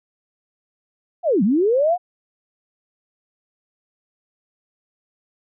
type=linear two-way sweep; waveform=sine; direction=down then up; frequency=740 to 177.4 to 740 Hz; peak=-14 dBFS; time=1.23-1.98 s; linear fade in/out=50 ms; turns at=1.43 s; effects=none